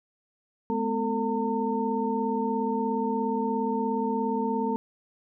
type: tone cluster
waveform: sine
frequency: 212.9 / 249.9 / 448.3 / 908 Hz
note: G#3 / B3 / A4 / A#5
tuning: +43 / +21 / +32 / -46 cents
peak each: -30 dBFS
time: 0.7-4.76 s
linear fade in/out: 0 ms
effects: none